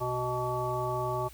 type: harmonic tone with a mistuned harmonic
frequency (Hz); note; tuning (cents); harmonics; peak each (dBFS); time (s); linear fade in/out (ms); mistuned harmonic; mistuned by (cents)
124.5; B2; +14; 1 / 3 / 5 / 7 / 9; -35 / -35 / -35 / -35 / -35; 0-1.29; 20; 9; +23
effects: added 60 Hz sine -50 dBFS peak until 1.33 s + white hiss -54 dBFS RMS until 1.33 s